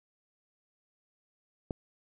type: click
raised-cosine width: 2 ms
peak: -20 dBFS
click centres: 1.708 s
effects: none